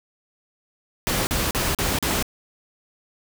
pink noise bursts, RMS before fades -23 dBFS, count 5, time 1.07-2.226 s, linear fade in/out 0 ms, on 200 ms, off 39 ms, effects none

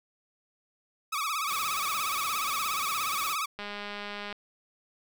sawtooth tone with vibrato, 1204 Hz, D6, 43 cents sharp, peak -25 dBFS, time 1.12-3.46 s, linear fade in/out 10 ms, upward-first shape sine, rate 17 Hz, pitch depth 140 cents each way
white noise, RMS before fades -39 dBFS, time 1.46-3.37 s, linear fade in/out 50 ms
click train, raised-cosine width 0.3 ms, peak -22 dBFS, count 152, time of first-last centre 3.59-4.327 s, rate 205 Hz
effects none

